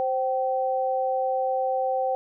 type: tone pair together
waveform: sine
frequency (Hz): 523.3 / 771.5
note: C5 / G5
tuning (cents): 0 / -28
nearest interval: perfect fifth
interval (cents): 672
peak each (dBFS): -25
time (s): 0-2.15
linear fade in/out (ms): 0
effects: none